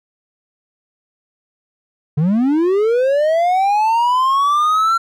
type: linear sweep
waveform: triangle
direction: up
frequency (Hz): 140 to 1368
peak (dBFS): -10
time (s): 2.17-4.98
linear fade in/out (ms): 10
effects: none